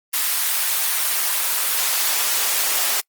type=noise with high-pass filter sweep; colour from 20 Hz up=white; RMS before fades=-20 dBFS; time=0.13-3.01 s; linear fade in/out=10 ms; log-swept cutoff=1100 to 470 Hz; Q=0.72; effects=noise-tail reverb RT60 0.1 s tail -26 dB re dry + Opus 24 kbps